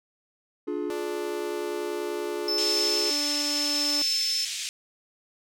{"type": "chord", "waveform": "triangle", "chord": "D diminished", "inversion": "none", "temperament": "just", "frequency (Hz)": [293.7, 352.4, 422.9], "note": ["D4", "F4", "Ab4"], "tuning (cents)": [0, 16, 31], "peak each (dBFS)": -30, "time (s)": [0.67, 3.11], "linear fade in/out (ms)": 10}
{"type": "tone", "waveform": "sawtooth", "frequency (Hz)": 293.7, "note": "D4", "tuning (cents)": 0, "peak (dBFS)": -28, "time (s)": [0.9, 4.02], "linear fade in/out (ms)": 0}
{"type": "tone with tremolo", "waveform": "triangle", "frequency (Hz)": 5274, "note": "E8", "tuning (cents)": 0, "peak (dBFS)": -22, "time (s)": [2.48, 4.45], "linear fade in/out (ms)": 2, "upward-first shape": "triangle", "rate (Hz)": 0.8, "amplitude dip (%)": 40}
{"type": "band-pass noise", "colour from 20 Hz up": "white", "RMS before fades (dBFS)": -33, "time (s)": [2.58, 4.69], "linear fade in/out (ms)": 0, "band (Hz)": [2300, 7500], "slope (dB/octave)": 24}
{"effects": []}